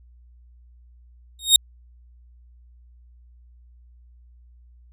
sawtooth tone with exponential growth, 3729 Hz, A#7, in tune, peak -3 dBFS, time 1.39-1.56 s, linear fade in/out 2 ms, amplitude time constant 36 ms, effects added 60 Hz sine -48 dBFS peak until 4.92 s + resampled to 32000 Hz

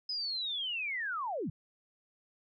sine linear sweep, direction down, 5080 to 111.9 Hz, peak -33 dBFS, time 0.09-1.5 s, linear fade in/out 5 ms, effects none

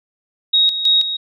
sine tone with tremolo, 3775 Hz, A#7, 21 cents sharp, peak -10 dBFS, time 0.53-1.17 s, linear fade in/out 10 ms, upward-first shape square, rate 3.1 Hz, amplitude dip 65%, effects none

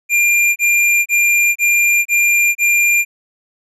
square tone bursts, 2394 Hz, D7, 33 cents sharp, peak -11 dBFS, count 6, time 0.09-3.05 s, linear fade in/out 50 ms, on 470 ms, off 28 ms, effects resampled to 32000 Hz

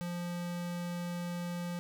square tone, 174.61 Hz, F3, in tune, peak -36 dBFS, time 0.01-1.79 s, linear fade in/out 0 ms, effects none

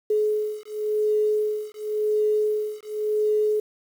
sine beating tone pair, 424.8 / 425.72 Hz, G#4 / G#4, +39 / +43 cents, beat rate 0.92 Hz, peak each -24 dBFS, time 0.1-3.6 s, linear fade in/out 5 ms, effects 8-bit

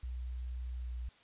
sine tone with pitch glide, 61.74 to 60.64 Hz, B1 to B1, 0 to -31 cents, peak -37 dBFS, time 0.03-1.09 s, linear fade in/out 5 ms, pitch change -31 cents, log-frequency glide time 0.81-0.9 s, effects white hiss -63 dBFS RMS until 1.23 s + resampled to 8000 Hz

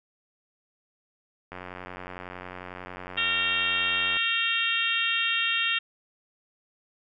click train, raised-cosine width 0.5 ms, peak -23 dBFS, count 242, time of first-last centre 1.52-4.168 s, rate 91 Hz
harmonic tone, 458.6 Hz, A#4, 28 cents flat, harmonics 3 / 4 / 5 / 6 / 7 / 8, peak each -33 / -31 / -36 / -27 / -29 / -33 dBFS, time 3.17-5.79 s, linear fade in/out 10 ms
effects none

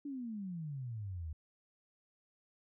sine exponential sweep, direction down, 293.7 to 75 Hz, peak -39 dBFS, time 0.05-1.33 s, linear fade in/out 5 ms, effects none

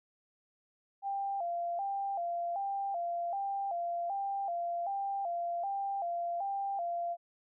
sine tone with vibrato, 739 Hz, F#5, 2 cents flat, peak -32 dBFS, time 1.02-7.17 s, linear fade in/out 50 ms, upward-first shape square, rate 1.3 Hz, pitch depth 120 cents each way, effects none

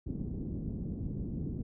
white low-pass noise, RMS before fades -37 dBFS, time 0.06-1.63 s, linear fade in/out 10 ms, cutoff 270 Hz, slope 24 dB/octave, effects none

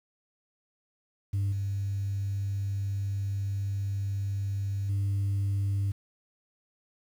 sine tone with level steps, 99.2 Hz, G2, 21 cents sharp, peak -23 / -27 / -23 dBFS, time 1.33-5.92 s, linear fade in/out 10 ms, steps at 1.52 / 4.89 s, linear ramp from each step 5 ms, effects tanh soft clip ceiling -24 dBFS + 9-bit

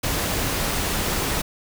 pink noise, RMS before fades -24 dBFS, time 0.03-1.42 s, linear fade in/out 10 ms, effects none

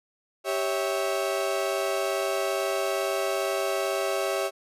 35% pulse chord, C# diminished, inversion second, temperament equal with one note detuned, 392 / 554.4 / 652.1 Hz, G4 / C#5 / E5, 0 / 0 / -19 cents, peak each -28 dBFS, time 0.44-4.51 s, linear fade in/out 50 ms, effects resampled to 32000 Hz

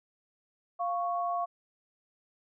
sine tone pair together, 698.5 / 1108.8 Hz, F5 / C#6, 0 / 0 cents, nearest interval minor sixth, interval 800 cents, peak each -30 / -33 dBFS, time 0.79-1.46 s, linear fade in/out 20 ms, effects none

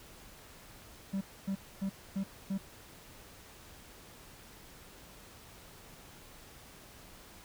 triangle tone bursts, 194.7 Hz, G3, 12 cents flat, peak -29 dBFS, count 5, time 1.13-2.58 s, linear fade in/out 10 ms, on 82 ms, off 260 ms, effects pink hiss -54 dBFS RMS until 7.44 s

